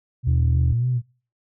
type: tone with vibrato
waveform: sine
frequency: 121.5 Hz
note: B2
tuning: 28 cents flat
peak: -18 dBFS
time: 0.23-1.02 s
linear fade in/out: 50 ms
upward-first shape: sine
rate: 3.4 Hz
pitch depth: 70 cents each way
type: tone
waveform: sine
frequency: 78.4 Hz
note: D#2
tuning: 14 cents sharp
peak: -16 dBFS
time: 0.27-0.73 s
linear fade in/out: 5 ms
effects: noise-tail reverb RT60 0.4 s tail -25 dB re dry + tanh soft clip ceiling -12 dBFS